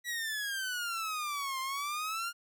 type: exponential two-way sweep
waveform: sawtooth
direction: down then up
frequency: 1951 to 1045 to 1419 Hz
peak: -30 dBFS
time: 0.04-2.33 s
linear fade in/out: 50 ms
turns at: 1.6 s
effects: none